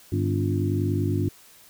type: harmonic tone with a mistuned harmonic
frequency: 50.1 Hz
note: G1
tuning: 38 cents sharp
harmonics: 2 / 3 / 4 / 5 / 6 / 7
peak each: -24 / -30 / -35 / -32 / -29 / -30 dBFS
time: 0.12-1.29 s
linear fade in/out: 5 ms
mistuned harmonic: 6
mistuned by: -50 cents
effects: white hiss -52 dBFS RMS until 1.69 s